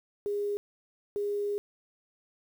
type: tone bursts at uneven times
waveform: sine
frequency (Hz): 409.2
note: G#4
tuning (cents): -26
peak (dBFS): -28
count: 2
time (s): 0.26-0.57 / 1.16-1.58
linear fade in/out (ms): 0
effects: 9-bit